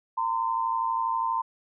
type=tone pair together; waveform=sine; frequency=916.7 / 1029 Hz; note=A#5 / C6; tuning=-29 / -29 cents; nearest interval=major second; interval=200 cents; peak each=-27 / -27 dBFS; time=0.17-1.42 s; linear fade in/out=10 ms; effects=none